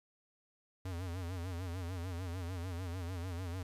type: tone with vibrato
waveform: square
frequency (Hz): 89.1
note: F2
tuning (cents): +35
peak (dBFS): -39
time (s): 0.85-3.63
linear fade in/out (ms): 5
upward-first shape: sine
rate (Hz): 6.7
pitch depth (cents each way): 110
effects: resampled to 32000 Hz + 11-bit